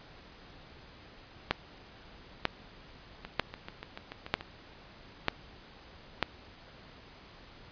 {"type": "two click trains", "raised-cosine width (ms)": 0.3, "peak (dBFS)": [-24, -9], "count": [9, 6], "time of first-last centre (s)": [[3.25, 4.409], [1.51, 6.227]], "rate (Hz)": [6.9, 1.06], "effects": ["pink hiss -53 dBFS RMS until 7.71 s", "resampled to 11025 Hz"]}